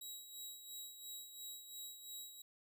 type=tone with tremolo; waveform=15% pulse; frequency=3858 Hz; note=B7; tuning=41 cents flat; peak=-39 dBFS; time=0.01-2.42 s; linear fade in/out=5 ms; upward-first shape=sine; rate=2.9 Hz; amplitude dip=60%; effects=none